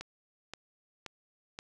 click train, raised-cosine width 0.2 ms, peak -23 dBFS, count 4, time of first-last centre 0.01-1.589 s, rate 1.9 Hz, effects none

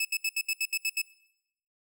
sawtooth tone bursts, 2606 Hz, E7, 20 cents flat, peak -23 dBFS, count 9, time 0-1.018 s, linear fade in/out 5 ms, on 50 ms, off 71 ms, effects noise-tail reverb RT60 0.8 s tail -20 dB re dry

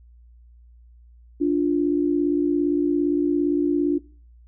sine tone pair together, 291.7 / 349.2 Hz, D4 / F4, -12 / 0 cents, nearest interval minor third, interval 312 cents, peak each -19 / -22 dBFS, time 1.4-3.99 s, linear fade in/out 20 ms, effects noise-tail reverb RT60 0.4 s tail -20 dB re dry + added 59 Hz sine -47 dBFS peak until 4.47 s

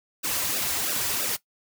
white noise with flanger, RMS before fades -27 dBFS, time 0.23-1.37 s, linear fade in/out 20 ms, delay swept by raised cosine 0.93 to 4.83 ms, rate 3 Hz, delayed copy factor -0.9, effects noise-tail reverb RT60 0.1 s tail -17 dB re dry

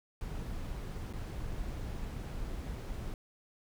brown noise with dropouts, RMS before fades -39 dBFS, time 0.21-3.14 s, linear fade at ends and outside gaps 1 ms, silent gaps 1.128-1.135 s, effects none

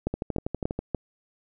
two click trains, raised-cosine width 2 ms, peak -15 / -12 dBFS, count 9 / 4, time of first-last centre 0.14-0.79 / 0.07-0.947 s, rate 12.3 / 3.42 Hz, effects none

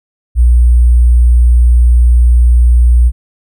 sine tone with sample-and-hold, 60 Hz, B1, 49 cents flat, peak -3 dBFS, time 0.35-3.12 s, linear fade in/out 50 ms, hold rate 8820 Hz, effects none

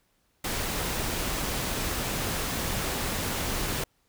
pink noise, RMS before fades -30 dBFS, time 0.44-3.84 s, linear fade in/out 5 ms, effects pink hiss -70 dBFS RMS until 4.08 s

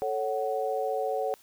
sine chord, F# minor, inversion first, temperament equal with one note detuned, 440 / 554.4 / 746 Hz, A4 / C#5 / F#5, 0 / 0 / +14 cents, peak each -31 dBFS, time 0.02-1.34 s, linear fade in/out 0 ms, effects white hiss -58 dBFS RMS until 1.42 s

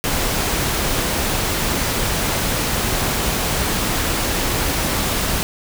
pink noise, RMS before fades -20 dBFS, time 0.04-5.43 s, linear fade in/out 0 ms, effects none

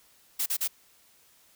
blue noise bursts, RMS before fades -28 dBFS, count 3, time 0.39-0.678 s, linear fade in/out 10 ms, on 72 ms, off 36 ms, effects white hiss -61 dBFS RMS until 1.55 s

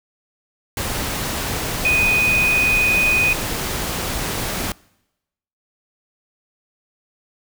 sine tone in noise, 2489 Hz, D#7, in tune, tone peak -14 dBFS, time 1.85-3.33 s, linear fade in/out 2 ms, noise pink, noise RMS -24 dBFS, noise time 0.77-4.72 s, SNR +7 dB, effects noise-tail reverb RT60 0.9 s tail -24 dB re dry

